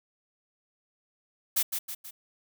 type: noise with echo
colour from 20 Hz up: blue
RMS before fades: -25 dBFS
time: 1.56-1.63 s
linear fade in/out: 10 ms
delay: 160 ms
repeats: 3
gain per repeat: -6 dB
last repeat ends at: 2.11 s
effects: none